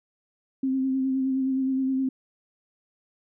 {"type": "tone with vibrato", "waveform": "sine", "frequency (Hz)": 264.3, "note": "C4", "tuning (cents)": 18, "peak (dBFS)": -22, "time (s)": [0.63, 2.09], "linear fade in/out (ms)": 5, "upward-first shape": "sine", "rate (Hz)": 9.6, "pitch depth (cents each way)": 24, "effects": []}